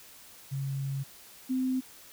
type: tone pair in turn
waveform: sine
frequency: 136.9 / 258.4 Hz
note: C#3 / C4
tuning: -21 / -21 cents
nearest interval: major seventh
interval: 1100 cents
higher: second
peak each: -30 / -26 dBFS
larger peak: second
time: 0.51-1.04 / 1.49-1.81 s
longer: first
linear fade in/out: 20 ms
effects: white hiss -52 dBFS RMS until 2.12 s